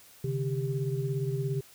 sine tone cluster, 134 / 151.2 / 395.5 Hz, C3 / D#3 / G4, +42 / -49 / +15 cents, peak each -30 / -34 / -34 dBFS, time 0.24-1.61 s, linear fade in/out 5 ms, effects white hiss -55 dBFS RMS until 1.74 s

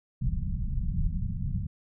pink low-pass noise, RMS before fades -29 dBFS, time 0.21-1.67 s, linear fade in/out 10 ms, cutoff 190 Hz, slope 48 dB/octave, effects none

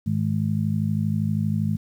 harmonic tone, 52.6 Hz, G#1, 23 cents sharp, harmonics 2 / 3 / 4, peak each -25 / -25 / -25 dBFS, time 0.06-1.77 s, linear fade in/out 10 ms, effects 9-bit

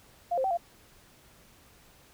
sine tone with pitch steps, 698 / 526 / 768 / 689 Hz, F5 / C5 / G5 / F5, -1 / +9 / -36 / -24 cents, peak -25 dBFS, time 0.31-0.574 s, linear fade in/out 10 ms, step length 66 ms, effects pink hiss -58 dBFS RMS until 2.13 s

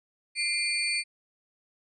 sine tone cluster, 2088 / 2395 / 4488 / 8710 Hz, C7 / D7 / C#8 / C#9, -4 / +33 / +21 / -31 cents, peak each -35 / -29 / -30 / -35 dBFS, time 0.35-1.04 s, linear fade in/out 50 ms, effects none

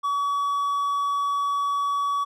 triangle tone, 1135 Hz, C#6, 41 cents sharp, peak -20 dBFS, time 0.03-2.25 s, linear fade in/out 20 ms, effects none

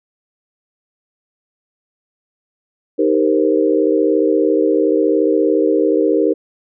sine chord, C minor seventh, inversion first, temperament equal, 311.1 / 392 / 466.2 / 523.3 Hz, Eb4 / G4 / Bb4 / C5, 0 / 0 / 0 / 0 cents, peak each -16 / -17 / -16 / -20 dBFS, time 2.98-6.34 s, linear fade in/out 20 ms, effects none

